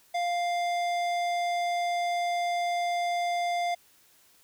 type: tone with tanh clipping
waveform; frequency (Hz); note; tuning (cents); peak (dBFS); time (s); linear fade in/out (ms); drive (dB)
sine; 699; F5; +1; -28; 0.14-3.75; 10; 17
effects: white hiss -61 dBFS RMS until 4.43 s